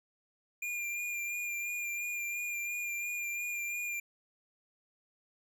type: tone with vibrato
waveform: square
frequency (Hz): 2405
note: D7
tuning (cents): +41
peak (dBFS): -35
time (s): 0.62-4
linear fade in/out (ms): 5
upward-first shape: sine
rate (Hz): 2.9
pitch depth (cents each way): 23
effects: none